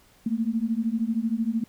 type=beating tone pair; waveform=sine; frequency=220 / 233 Hz; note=A3 / A#3; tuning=0 / -1 cents; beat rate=13 Hz; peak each=-26 / -26 dBFS; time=0.26-1.64 s; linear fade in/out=5 ms; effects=pink hiss -58 dBFS RMS until 1.68 s